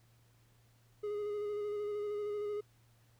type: tone with vibrato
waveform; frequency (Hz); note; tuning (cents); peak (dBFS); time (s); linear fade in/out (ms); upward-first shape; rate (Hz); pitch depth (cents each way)
triangle; 415.3; G#4; 0; -33; 1.03-2.61; 10; square; 13; 18
effects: added 116 Hz sine -65 dBFS peak until 3.19 s + pink hiss -71 dBFS RMS until 3.19 s